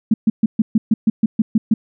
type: tone bursts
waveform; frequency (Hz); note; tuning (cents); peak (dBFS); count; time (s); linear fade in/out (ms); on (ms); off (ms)
sine; 220; A3; 0; -9; 11; 0.11-1.74; 5; 30; 130
effects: none